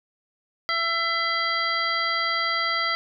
harmonic tone with a mistuned harmonic, 670 Hz, E5, 28 cents sharp, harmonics 1 / 2 / 3 / 5 / 6 / 7, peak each -35 / -26 / -26 / -33 / -36 / -30 dBFS, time 0.69-2.95 s, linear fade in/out 0 ms, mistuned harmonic 5, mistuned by -60 cents, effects none

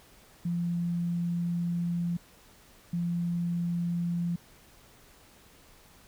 sine tone bursts at uneven times, 172.3 Hz, F3, 23 cents flat, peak -27 dBFS, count 2, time 0.45-2.17 / 2.93-4.36 s, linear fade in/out 5 ms, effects pink hiss -57 dBFS RMS until 6.07 s

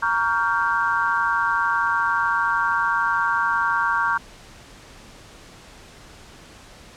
sine chord, G half-diminished seventh, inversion first, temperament equal with one note detuned, 932.3 / 1130.1 / 1396.9 / 1568 Hz, Bb5 / Db6 / F6 / G6, 0 / +33 / 0 / 0 cents, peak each -24 dBFS, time 0.02-4.18 s, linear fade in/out 10 ms, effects pink hiss -45 dBFS RMS until 6.96 s + low-pass 8000 Hz 12 dB/octave

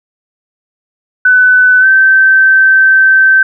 sine tone with pitch glide, 1503 to 1548.8 Hz, F#6 to G6, +27 to -21 cents, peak -3 dBFS, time 1.25-3.43 s, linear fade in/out 5 ms, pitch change +52 cents, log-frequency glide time 1.8-1.86 s, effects none

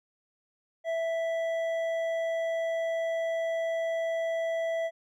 sine tone with hard clipping, 659.3 Hz, E5, in tune, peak -29 dBFS, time 0.84-4.91 s, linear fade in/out 50 ms, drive 7 dB, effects none

